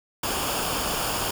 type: noise with comb filter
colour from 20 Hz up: pink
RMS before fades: -27 dBFS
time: 0.23-1.31 s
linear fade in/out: 5 ms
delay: 0.5 ms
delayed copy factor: -0.6
effects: none